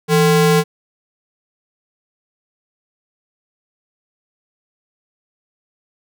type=ring-modulated tone; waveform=square; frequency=304.6 Hz; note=D#4; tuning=37 cents flat; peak=-8 dBFS; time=0.08-0.64 s; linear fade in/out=50 ms; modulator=139 Hz; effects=none